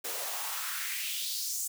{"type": "noise with high-pass filter sweep", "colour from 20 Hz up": "white", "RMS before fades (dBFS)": -35, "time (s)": [0.04, 1.68], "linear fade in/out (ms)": 10, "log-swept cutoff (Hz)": [420, 7700], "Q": 2.6, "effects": []}